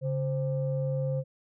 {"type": "tone pair together", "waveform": "sine", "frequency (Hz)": [139.97, 523.3], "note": ["C#3", "C5"], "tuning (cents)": [17, 0], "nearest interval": "octave + major seventh", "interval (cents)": 2283, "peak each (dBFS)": [-27, -31], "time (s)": [0.01, 1.24], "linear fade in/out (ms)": 50, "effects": ["tanh soft clip ceiling -20 dBFS"]}